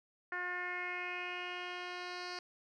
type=tone with low-pass filter sweep; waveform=10% pulse; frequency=358 Hz; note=F4; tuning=43 cents sharp; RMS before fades=-41 dBFS; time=0.32-2.39 s; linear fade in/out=2 ms; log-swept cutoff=1700 to 4500 Hz; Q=4.6; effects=none